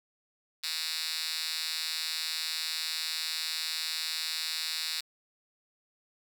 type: tone with high-pass filter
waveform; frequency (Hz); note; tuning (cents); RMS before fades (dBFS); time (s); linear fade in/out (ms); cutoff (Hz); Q
5% pulse; 160; D#3; +49; -34; 0.63-5.01; 10; 3500; 3.6
effects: none